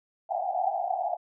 pink band-pass noise, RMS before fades -29 dBFS, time 0.29-1.17 s, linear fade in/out 20 ms, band 680 to 790 Hz, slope 96 dB/octave, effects none

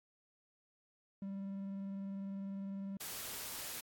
triangle tone with vibrato, 196 Hz, G3, in tune, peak -38 dBFS, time 1.22-2.97 s, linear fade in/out 2 ms, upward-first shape sine, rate 20 Hz, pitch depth 23 cents each way
white noise, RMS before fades -44 dBFS, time 3-3.81 s, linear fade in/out 10 ms
effects AAC 64 kbps

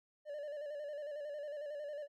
triangle tone with vibrato, 587.3 Hz, D5, in tune, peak -39 dBFS, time 0.25-2.08 s, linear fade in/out 50 ms, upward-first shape square, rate 11 Hz, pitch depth 47 cents each way, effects none

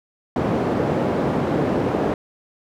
white band-pass noise, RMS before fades -21 dBFS, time 0.36-2.14 s, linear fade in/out 2 ms, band 120 to 480 Hz, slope 12 dB/octave, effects none

